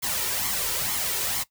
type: noise with flanger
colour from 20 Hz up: white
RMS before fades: -27 dBFS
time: 0.02-1.44 s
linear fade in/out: 20 ms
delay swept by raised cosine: 0.93 to 2.23 ms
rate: 2.2 Hz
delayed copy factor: +0.6
effects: noise-tail reverb RT60 0.1 s tail -18 dB re dry